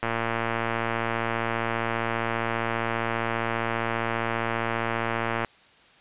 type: click train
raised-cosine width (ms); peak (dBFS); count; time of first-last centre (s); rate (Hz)
0.5; -11; 624; 0.03-5.447; 115
effects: white hiss -55 dBFS RMS until 6 s + resampled to 8000 Hz